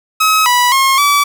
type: tone with pitch steps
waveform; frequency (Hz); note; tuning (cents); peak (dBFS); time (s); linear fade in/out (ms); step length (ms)
sawtooth; 1278 / 981 / 1076 / 1150; D#6 / B5 / C6 / D6; +46 / -12 / +48 / -37; -5; 0.2-1.24; 10; 260
effects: 7-bit